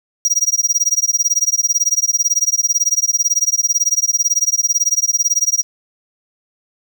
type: tone with tremolo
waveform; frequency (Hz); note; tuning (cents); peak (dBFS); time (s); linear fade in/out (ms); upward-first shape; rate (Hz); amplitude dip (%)
square; 5730; F8; +44; -10; 0.25-5.63; 0; sine; 18; 100
effects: none